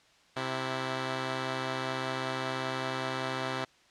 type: tone pair together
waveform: 5% pulse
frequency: 130.81 / 329.6 Hz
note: C3 / E4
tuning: 0 / 0 cents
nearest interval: octave + major third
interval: 1600 cents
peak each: -21 / -26 dBFS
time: 0.36-3.65 s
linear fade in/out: 10 ms
effects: white hiss -62 dBFS RMS until 3.9 s + low-pass 5000 Hz 12 dB/octave